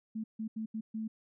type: tone bursts at uneven times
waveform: sine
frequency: 220 Hz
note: A3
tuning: in tune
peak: -34 dBFS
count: 5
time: 0.15-0.24 / 0.39-0.48 / 0.56-0.66 / 0.74-0.81 / 0.94-1.08 s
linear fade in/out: 10 ms
effects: none